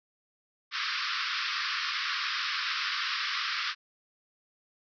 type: band-pass noise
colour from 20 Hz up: pink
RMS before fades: -32 dBFS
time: 0.71-3.75 s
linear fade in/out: 50 ms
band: 1100 to 5400 Hz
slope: 96 dB/octave
effects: none